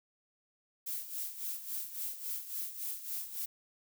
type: noise with tremolo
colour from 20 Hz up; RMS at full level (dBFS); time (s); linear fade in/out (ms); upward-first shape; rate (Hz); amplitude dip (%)
violet; -37; 0.86-3.46; 10; sine; 3.6; 70
effects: none